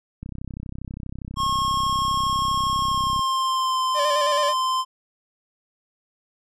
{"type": "click train", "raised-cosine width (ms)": 5, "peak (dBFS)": -21, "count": 97, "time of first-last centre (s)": [0.23, 3.193], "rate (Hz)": 32.4}
{"type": "tone with pitch glide", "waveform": "square", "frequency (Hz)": [1083, 1037.1], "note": ["C#6", "C6"], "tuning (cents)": [-41, -16], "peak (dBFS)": -21, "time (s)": [1.36, 4.85], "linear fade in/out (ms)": 50, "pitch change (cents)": -75, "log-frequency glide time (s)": [2.79, 3.8]}
{"type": "tone with vibrato", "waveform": "45% pulse", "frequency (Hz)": 587.3, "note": "D5", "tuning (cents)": 0, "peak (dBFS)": -22, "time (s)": [3.94, 4.54], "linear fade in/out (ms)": 50, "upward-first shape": "square", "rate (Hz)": 9.2, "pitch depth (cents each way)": 38}
{"effects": ["low-pass 8000 Hz 12 dB/octave"]}